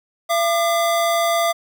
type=tone pair together; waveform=square; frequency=676.8 / 1200 Hz; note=E5 / D6; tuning=+45 / +37 cents; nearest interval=minor seventh; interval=992 cents; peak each=-18 / -23 dBFS; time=0.29-1.53 s; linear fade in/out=20 ms; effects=none